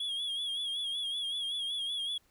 triangle tone with vibrato, 3322 Hz, G#7, in tune, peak -31 dBFS, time 0-2.18 s, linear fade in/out 5 ms, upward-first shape sine, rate 5.3 Hz, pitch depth 63 cents each way, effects pink hiss -69 dBFS RMS until 2.3 s

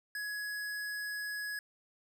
square tone, 1678 Hz, G#6, 17 cents sharp, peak -37 dBFS, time 0.15-1.59 s, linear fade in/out 2 ms, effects none

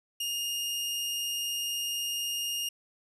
sawtooth tone, 2836 Hz, F7, 26 cents sharp, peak -27 dBFS, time 0.2-2.69 s, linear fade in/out 5 ms, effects resampled to 32000 Hz

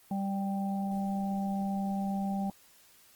harmonic tone, 196.4 Hz, G3, 4 cents sharp, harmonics 1 / 3 / 4, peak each -30 / -45 / -37 dBFS, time 0.11-2.5 s, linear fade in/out 2 ms, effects white hiss -60 dBFS RMS until 3.15 s + Opus 24 kbps

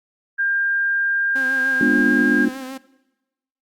sine tone with pitch glide, 1600 to 1614.9 Hz, G6 to G#6, +35 to -49 cents, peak -17 dBFS, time 0.38-2.46 s, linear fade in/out 20 ms, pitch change +16 cents, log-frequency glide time 1.18-2.16 s
sawtooth tone with vibrato, 262.4 Hz, C4, 5 cents sharp, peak -26 dBFS, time 1.35-2.78 s, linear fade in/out 10 ms, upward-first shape triangle, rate 6.7 Hz, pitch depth 52 cents each way
sine chord, G# diminished seventh, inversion none, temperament equal, 207.7 / 246.9 / 293.7 / 349.2 Hz, G#3 / B3 / D4 / F4, 0 / 0 / 0 / 0 cents, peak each -23 / -19 / -19 / -24 dBFS, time 1.81-2.49 s, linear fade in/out 2 ms
effects noise-tail reverb RT60 1.0 s tail -20 dB re dry + Opus 48 kbps

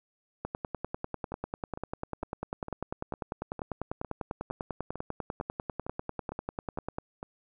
two click trains, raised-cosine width 1 ms, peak -19 / -24 dBFS, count 67 / 14, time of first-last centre 0.45-6.985 / 1.32-7.229 s, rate 10.1 / 2.2 Hz, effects none

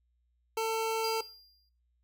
25% pulse tone, 447.1 Hz, A4, 28 cents sharp, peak -25 dBFS, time 0.57-1.21 s, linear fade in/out 5 ms
square tone with exponential decay, 4800 Hz, D8, 37 cents sharp, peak -33 dBFS, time 1.04-1.69 s, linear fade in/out 2 ms, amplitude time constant 140 ms
effects noise-tail reverb RT60 0.3 s tail -17 dB re dry + added 60 Hz sine -70 dBFS peak until 2.03 s

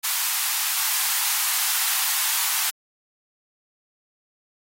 white high-pass noise, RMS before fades -23 dBFS, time 0.03-2.71 s, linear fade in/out 20 ms, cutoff 790 Hz, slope 48 dB/octave, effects AAC 48 kbps

